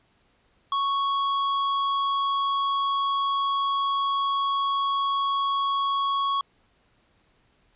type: tone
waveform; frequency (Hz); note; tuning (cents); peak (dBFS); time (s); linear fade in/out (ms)
square; 1108.7; C#6; 0; -23; 0.72-6.41; 2
effects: pink hiss -65 dBFS RMS until 7.75 s + resampled to 8000 Hz